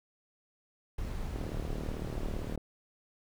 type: noise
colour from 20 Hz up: brown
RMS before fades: -37 dBFS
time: 0.98-2.56 s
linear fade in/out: 5 ms
type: click train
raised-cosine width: 2 ms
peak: -26 dBFS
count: 47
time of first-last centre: 1.36-2.577 s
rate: 37.8 Hz
effects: none